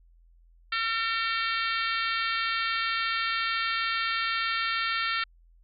harmonic tone, 453.7 Hz, A#4, 47 cents flat, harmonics 3 / 4 / 5 / 6 / 7 / 8 / 9 / 10, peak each -30 / -32 / -34 / -36 / -37 / -38 / -39 / -40 dBFS, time 0.72-5.24 s, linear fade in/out 5 ms, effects added 42 Hz sine -55 dBFS peak until 5.63 s

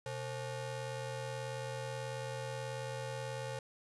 30% pulse ring-modulated tone, 329.6 Hz, E4, in tune, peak -33 dBFS, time 0.06-3.59 s, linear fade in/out 2 ms, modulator 204 Hz, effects resampled to 24000 Hz

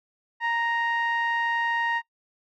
sawtooth tone with low-pass filter, 932.3 Hz, A#5, in tune, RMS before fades -26 dBFS, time 0.4-2.02 s, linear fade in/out 50 ms, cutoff 2000 Hz, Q 2.3, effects noise-tail reverb RT60 0.1 s tail -21 dB re dry

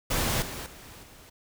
pink noise with level steps, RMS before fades -27 / -37 / -47 / -51 dBFS, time 0.1-1.3 s, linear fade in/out 10 ms, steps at 0.42 / 0.66 / 1.03 s, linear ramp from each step 2 ms, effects none

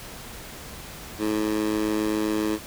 15% pulse tone with high-pass filter, 107.4 Hz, A2, 41 cents flat, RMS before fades -25 dBFS, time 1.18-2.59 s, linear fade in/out 50 ms, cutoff 310 Hz, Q 2.5, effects pink hiss -40 dBFS RMS until 2.66 s

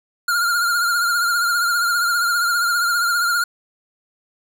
square tone with vibrato, 1406 Hz, F6, 11 cents sharp, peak -17 dBFS, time 0.28-3.44 s, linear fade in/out 5 ms, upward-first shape triangle, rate 15 Hz, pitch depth 60 cents each way, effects 8-bit

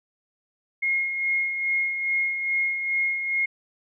sine tone with tremolo, 2150 Hz, C7, 47 cents sharp, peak -20 dBFS, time 0.82-3.46 s, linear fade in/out 10 ms, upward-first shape sine, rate 2.4 Hz, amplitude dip 50%, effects none

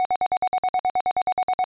triangle tone bursts, 740 Hz, F#5, in tune, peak -16 dBFS, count 16, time 0-1.641 s, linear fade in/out 0 ms, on 51 ms, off 55 ms, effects resampled to 8000 Hz

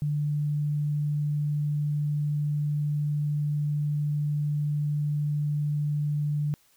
sine tone, 147.8 Hz, D3, 11 cents sharp, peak -24 dBFS, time 0.02-6.54 s, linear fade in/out 0 ms, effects white hiss -63 dBFS RMS until 6.76 s

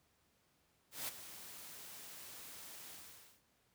white noise with ADSR envelope, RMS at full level -40 dBFS, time 0.91-3.42 s, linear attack 170 ms, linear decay 17 ms, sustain -12 dB, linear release 520 ms, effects pink hiss -75 dBFS RMS until 3.74 s + high-pass 60 Hz 12 dB/octave

